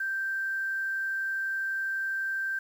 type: tone with quantisation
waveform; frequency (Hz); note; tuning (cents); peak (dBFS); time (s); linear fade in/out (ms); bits
sine; 1568; G6; 0; -28; 0-2.59; 5; 9
effects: none